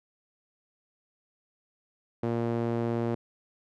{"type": "tone with band-pass filter", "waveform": "sawtooth", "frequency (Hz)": 116.8, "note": "A#2", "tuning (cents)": 4, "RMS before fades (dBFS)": -29, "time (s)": [2.23, 3.15], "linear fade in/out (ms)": 5, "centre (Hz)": 380, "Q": 0.98, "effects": []}